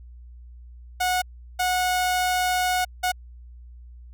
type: tone bursts at uneven times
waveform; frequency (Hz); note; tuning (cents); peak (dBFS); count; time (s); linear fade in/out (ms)
sawtooth; 731; F#5; -21; -17; 3; 1-1.22 / 1.59-2.85 / 3.03-3.12; 10
effects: added 60 Hz sine -41 dBFS peak until 4.13 s